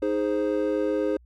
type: chord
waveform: triangle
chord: Ab major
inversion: second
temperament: equal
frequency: 311.1 / 415.3 / 523.3 Hz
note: Eb4 / Ab4 / C5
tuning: 0 / 0 / 0 cents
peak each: -25 dBFS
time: 0.02-1.17 s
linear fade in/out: 5 ms
effects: added 60 Hz sine -51 dBFS peak until 1.25 s